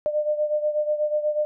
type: beating tone pair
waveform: sine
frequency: 600 / 608.2 Hz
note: D5 / D#5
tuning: +37 / -40 cents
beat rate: 8.2 Hz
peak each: -22 / -27 dBFS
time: 0.06-1.45 s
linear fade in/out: 0 ms
effects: none